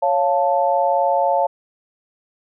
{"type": "chord", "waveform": "sine", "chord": "Db augmented", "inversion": "none", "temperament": "equal", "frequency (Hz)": [554.4, 698.5, 880], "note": ["Db5", "F5", "A5"], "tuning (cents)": [0, 0, 0], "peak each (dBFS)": -19, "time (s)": [0.02, 1.47], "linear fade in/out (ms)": 10, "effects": []}